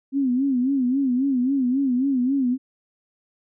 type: tone with vibrato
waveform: sine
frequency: 261.6 Hz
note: C4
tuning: in tune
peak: -18 dBFS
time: 0.12-2.58 s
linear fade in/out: 50 ms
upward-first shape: sine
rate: 3.7 Hz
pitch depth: 120 cents each way
effects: none